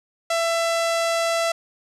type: tone with low-pass filter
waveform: sawtooth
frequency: 668 Hz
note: E5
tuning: 23 cents sharp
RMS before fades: -22 dBFS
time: 0.3-1.52 s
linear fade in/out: 5 ms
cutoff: 8400 Hz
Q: 0.99
effects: none